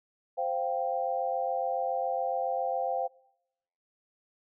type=chord; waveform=sine; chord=C suspended fourth; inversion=none; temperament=just; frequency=523.3 / 697.7 / 784.9 Hz; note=C5 / F5 / G5; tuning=0 / -2 / +2 cents; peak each=-32 dBFS; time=0.37-3.08 s; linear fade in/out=20 ms; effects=noise-tail reverb RT60 0.9 s tail -25 dB re dry